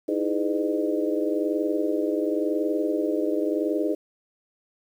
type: tone cluster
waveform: sine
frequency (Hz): 311.6 / 332.5 / 413 / 504 / 606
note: D#4 / E4 / G#4 / B4 / D#5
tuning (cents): +3 / +15 / -10 / +35 / -46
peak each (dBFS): -26 / -30 / -28 / -30 / -31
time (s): 0.08-3.95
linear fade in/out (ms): 10
effects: 9-bit